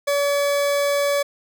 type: tone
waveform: 40% pulse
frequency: 570 Hz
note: C#5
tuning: 48 cents sharp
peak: -17 dBFS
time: 0.07-1.23 s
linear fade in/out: 10 ms
effects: none